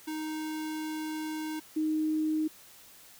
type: tone pair in turn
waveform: square / sine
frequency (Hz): 311.1 / 311.1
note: D#4 / D#4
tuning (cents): 0 / 0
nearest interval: unison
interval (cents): 0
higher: neither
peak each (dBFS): -34 / -26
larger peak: second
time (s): 0.07-1.6 / 1.76-2.48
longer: first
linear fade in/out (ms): 10
effects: white hiss -54 dBFS RMS until 3.19 s